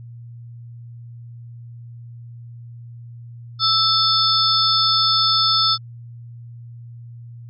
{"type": "tone cluster", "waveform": "sine", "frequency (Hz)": [1322, 3551, 4414, 5180], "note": ["E6", "A7", "C#8", "E8"], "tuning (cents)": [5, 15, -8, -31], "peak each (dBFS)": -20, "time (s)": [3.59, 5.78], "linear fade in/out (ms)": 50, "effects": ["added 118 Hz sine -35 dBFS peak until 7.49 s"]}